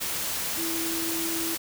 sine tone in noise, 329.6 Hz, E4, in tune, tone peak -31 dBFS, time 0.57-1.56 s, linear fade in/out 20 ms, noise white, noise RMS -30 dBFS, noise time 0-1.58 s, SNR -4 dB, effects none

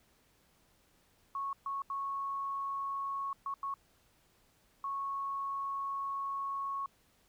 sine tone bursts at uneven times, 1103 Hz, C#6, 9 cents flat, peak -34 dBFS, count 6, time 1.35-1.53 / 1.66-1.82 / 1.9-3.33 / 3.46-3.54 / 3.63-3.74 / 4.84-6.86 s, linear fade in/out 2 ms, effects pink hiss -69 dBFS RMS until 7.28 s

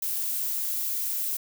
violet noise, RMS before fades -29 dBFS, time 0.02-1.37 s, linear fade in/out 5 ms, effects none

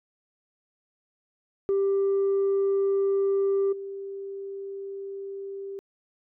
sine tone with level steps, 393.5 Hz, G4, 7 cents sharp, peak -19 / -33 dBFS, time 1.69-5.79 s, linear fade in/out 0 ms, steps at 3.72 s, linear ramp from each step 10 ms, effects tanh soft clip ceiling -19 dBFS

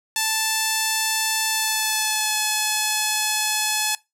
5% pulse tone with pitch glide, 880 to 856.4 Hz, A5 to A5, 0 to -47 cents, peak -8 dBFS, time 0.16-3.95 s, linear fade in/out 2 ms, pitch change -47 cents, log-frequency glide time 1.49-2.38 s, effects noise-tail reverb RT60 0.2 s tail -21 dB re dry

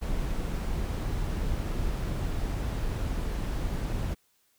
brown noise, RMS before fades -30 dBFS, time 0.01-4.15 s, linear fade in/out 20 ms, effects white hiss -69 dBFS RMS until 4.58 s

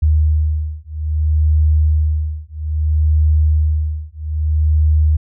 sine beating tone pair, 76.6 / 77.21 Hz, D#2 / D#2, -27 / -13 cents, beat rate 0.61 Hz, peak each -15 dBFS, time 0.02-5.17 s, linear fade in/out 10 ms, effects none

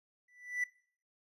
triangle tone with exponential growth, 1975.5 Hz, B6, in tune, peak -27 dBFS, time 0.28-0.64 s, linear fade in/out 5 ms, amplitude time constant 78 ms, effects noise-tail reverb RT60 0.5 s tail -20 dB re dry + resampled to 32000 Hz

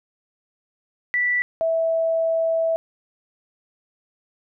sine tone pair in turn, 1966 / 654.7 Hz, B6 / E5, -8 / -12 cents, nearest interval octave + perfect fifth, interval 1904 cents, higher first, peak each -18 dBFS, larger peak neither, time 1.14-1.42 / 1.61-2.76 s, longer second, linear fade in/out 0 ms, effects none

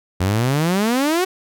sawtooth exponential sweep, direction up, 87.8 to 382.3 Hz, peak -12 dBFS, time 0.2-1.25 s, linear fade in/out 10 ms, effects none

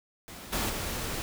pink noise with level steps, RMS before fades -44 / -30 / -34 dBFS, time 0.28-1.22 s, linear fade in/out 0 ms, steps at 0.52 / 0.69 s, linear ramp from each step 10 ms, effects none

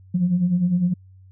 sine beating tone pair, 169.4 / 179.3 Hz, E3 / F3, +48 / +46 cents, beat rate 9.9 Hz, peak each -24 / -17 dBFS, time 0.14-0.94 s, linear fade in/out 10 ms, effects tanh soft clip ceiling -10 dBFS + added 94 Hz sine -45 dBFS peak until 1.31 s

